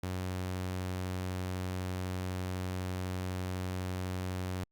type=tone; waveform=sawtooth; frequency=92 Hz; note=F#2; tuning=9 cents flat; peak=-30 dBFS; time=0.03-4.64 s; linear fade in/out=5 ms; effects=Opus 48 kbps